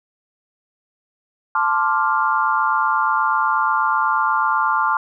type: chord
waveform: sine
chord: D minor seventh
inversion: second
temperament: equal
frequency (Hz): 880 / 1046.5 / 1174.7 / 1396.9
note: A5 / C6 / D6 / F6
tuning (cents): 0 / 0 / 0 / 0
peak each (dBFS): -21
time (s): 1.55-4.97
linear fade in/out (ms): 2
effects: none